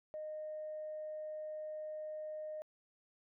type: tone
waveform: sine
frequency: 616 Hz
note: D#5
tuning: 17 cents flat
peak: -40 dBFS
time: 0.14-2.62 s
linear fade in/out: 0 ms
effects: tanh soft clip ceiling -36 dBFS